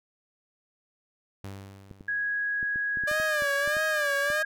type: tone with exponential decay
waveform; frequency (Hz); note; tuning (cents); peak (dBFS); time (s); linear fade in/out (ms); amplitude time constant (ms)
sawtooth; 98; G2; 0; -32; 1.44-2.69; 0; 270
type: clicks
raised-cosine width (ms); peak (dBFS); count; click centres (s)
3; -30; 12; 1.912 / 2.009 / 2.629 / 2.759 / 2.972 / 3.037 / 3.114 / 3.2 / 3.422 / 3.676 / 3.768 / 4.302
type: tone with pitch glide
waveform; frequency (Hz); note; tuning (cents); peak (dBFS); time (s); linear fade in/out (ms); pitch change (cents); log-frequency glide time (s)
sine; 1659 to 1633.3; G#6 to G#6; -2 to -29; -26; 2.08-4.45; 5; -27; 3.03-4.25
type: tone with vibrato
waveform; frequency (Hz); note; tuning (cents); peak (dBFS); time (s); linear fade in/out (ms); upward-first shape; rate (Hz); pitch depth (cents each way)
sawtooth; 594; D5; +20; -24; 3.07-4.43; 10; sine; 1.6; 93
effects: none